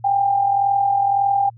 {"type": "tone with amplitude modulation", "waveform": "sine", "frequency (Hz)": 796, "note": "G5", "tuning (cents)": 26, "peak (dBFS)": -12, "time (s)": [0.04, 1.5], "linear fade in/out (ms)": 10, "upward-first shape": "sine", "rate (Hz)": 41.8, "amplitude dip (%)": 55, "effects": ["added 115 Hz sine -41 dBFS peak until 1.57 s"]}